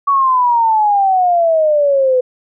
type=exponential sweep; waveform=sine; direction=down; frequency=1133 to 500 Hz; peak=-9 dBFS; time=0.07-2.21 s; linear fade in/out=10 ms; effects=none